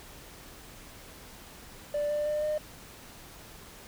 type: tone with pitch steps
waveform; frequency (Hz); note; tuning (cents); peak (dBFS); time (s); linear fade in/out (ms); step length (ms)
triangle; 587.3 / 594.1 / 601 / 608; D5 / D5 / D5 / D#5; 0 / +20 / +40 / -40; -24; 1.94-2.58; 5; 160
effects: tanh soft clip ceiling -23 dBFS + pink hiss -49 dBFS RMS until 3.87 s